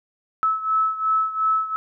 sine beating tone pair, 1300 / 1302.8 Hz, E6 / E6, -24 / -21 cents, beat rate 2.8 Hz, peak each -20 / -24 dBFS, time 0.43-1.76 s, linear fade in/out 0 ms, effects none

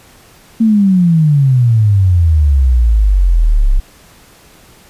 sine exponential sweep, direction down, 229.6 to 32 Hz, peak -6 dBFS, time 0.6-3.8 s, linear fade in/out 10 ms, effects pink hiss -43 dBFS RMS until 4.89 s + resampled to 32000 Hz

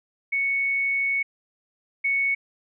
sine tone pair in turn, 2217 / 2217 Hz, C#7 / C#7, 0 / 0 cents, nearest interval unison, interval 0 cents, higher neither, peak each -21 / -20 dBFS, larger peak second, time 0.32-1.23 / 2.04-2.35 s, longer first, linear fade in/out 10 ms, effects none

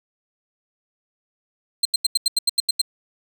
30% pulse tone bursts, 4150 Hz, C8, 15 cents flat, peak -12 dBFS, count 10, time 1.83-2.816 s, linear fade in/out 5 ms, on 23 ms, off 84 ms, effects none

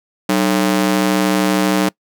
sawtooth ring-modulated tone, 246.9 Hz, B3, in tune, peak -6 dBFS, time 0.29-1.89 s, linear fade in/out 5 ms, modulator 56.4 Hz, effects noise-tail reverb RT60 0.1 s tail -24 dB re dry

